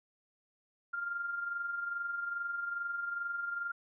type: tone with amplitude modulation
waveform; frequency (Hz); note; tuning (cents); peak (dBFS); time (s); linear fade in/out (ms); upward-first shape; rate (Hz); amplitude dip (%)
sine; 1396.9; F6; 0; -32; 0.93-3.72; 10; sine; 22.4; 50
effects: none